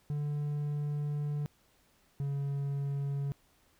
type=tone pair in turn; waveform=triangle; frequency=146.83 / 140.28 Hz; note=D3 / C#3; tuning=0 / +21 cents; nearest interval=minor second; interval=79 cents; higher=first; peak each=-29 / -29 dBFS; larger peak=neither; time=0.1-1.46 / 2.2-3.32 s; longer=first; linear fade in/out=0 ms; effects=pink hiss -68 dBFS RMS until 3.79 s